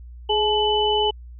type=tone cluster; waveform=sine; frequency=421.3 / 857 / 2994 Hz; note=G#4 / A5 / F#7; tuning=+25 / -46 / +20 cents; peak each=-21 / -22 / -22 dBFS; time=0.29-1.11 s; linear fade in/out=10 ms; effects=added 60 Hz sine -37 dBFS peak until 1.39 s